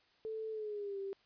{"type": "tone with pitch glide", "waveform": "sine", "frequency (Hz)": [440, 392], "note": ["A4", "G4"], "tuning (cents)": [0, 0], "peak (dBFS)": -38, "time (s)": [0.25, 1.13], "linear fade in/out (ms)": 0, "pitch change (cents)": -200, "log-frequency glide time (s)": [0.51, 0.99], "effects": ["white hiss -70 dBFS RMS until 1.25 s", "resampled to 11025 Hz"]}